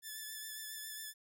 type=tone with vibrato; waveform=5% pulse; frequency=1743 Hz; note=A6; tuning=17 cents flat; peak=-33 dBFS; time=0.02-1.14 s; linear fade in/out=50 ms; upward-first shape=triangle; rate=7.3 Hz; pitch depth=34 cents each way; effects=none